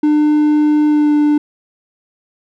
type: tone with pitch glide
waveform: triangle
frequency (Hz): 300.3 to 296.7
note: D4 to D4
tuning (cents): +39 to +18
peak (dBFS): -7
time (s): 0.03-1.38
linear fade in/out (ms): 5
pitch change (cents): -21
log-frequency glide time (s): 0.86-1.13
effects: none